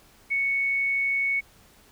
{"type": "tone", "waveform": "sine", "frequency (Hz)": 2217, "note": "C#7", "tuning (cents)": 0, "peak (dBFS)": -22, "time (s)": [0.3, 1.41], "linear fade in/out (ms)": 20, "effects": ["pink hiss -56 dBFS RMS until 1.91 s"]}